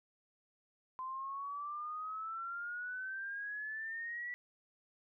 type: exponential sweep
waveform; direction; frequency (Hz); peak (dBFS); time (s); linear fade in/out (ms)
sine; up; 1028 to 1960; -39; 0.99-4.34; 0
effects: none